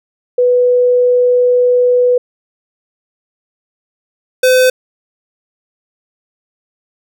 sine / square tone pair in turn, 493.9 / 510.1 Hz, B4 / C5, 0 / -44 cents, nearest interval minor second, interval 56 cents, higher second, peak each -7 dBFS, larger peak neither, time 0.38-2.18 / 4.43-4.7 s, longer first, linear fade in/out 5 ms, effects none

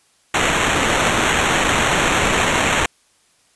blue noise with sample-and-hold, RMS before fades -17 dBFS, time 0.34-2.86 s, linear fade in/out 5 ms, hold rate 4900 Hz, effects white hiss -58 dBFS RMS until 3.55 s + resampled to 24000 Hz

